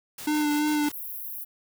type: noise with tremolo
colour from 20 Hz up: white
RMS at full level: -39 dBFS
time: 0.18-0.92 s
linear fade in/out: 5 ms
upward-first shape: square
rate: 6.1 Hz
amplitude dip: 50%
type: tone with vibrato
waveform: square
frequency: 298.6 Hz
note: D4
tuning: 29 cents sharp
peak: -23 dBFS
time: 0.27-0.89 s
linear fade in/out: 5 ms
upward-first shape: sine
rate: 3 Hz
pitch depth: 22 cents each way
type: high-pass noise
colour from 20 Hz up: white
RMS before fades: -36 dBFS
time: 0.92-1.45 s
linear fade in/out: 20 ms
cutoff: 11000 Hz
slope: 96 dB/octave
effects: none